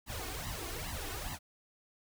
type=noise with flanger; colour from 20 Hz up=pink; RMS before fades=-40 dBFS; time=0.06-1.39 s; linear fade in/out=50 ms; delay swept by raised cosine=1 to 2.8 ms; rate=2.4 Hz; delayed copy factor=+0.9; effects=none